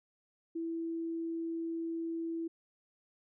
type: tone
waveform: sine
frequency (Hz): 330.5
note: E4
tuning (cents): +5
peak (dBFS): -34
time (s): 0.55-2.48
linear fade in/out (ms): 10
effects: none